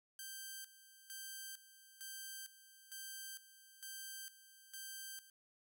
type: tone with tremolo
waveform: 5% pulse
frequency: 1568 Hz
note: G6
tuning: in tune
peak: -36 dBFS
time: 0.19-5.3 s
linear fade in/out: 2 ms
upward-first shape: square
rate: 1.1 Hz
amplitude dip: 80%
effects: none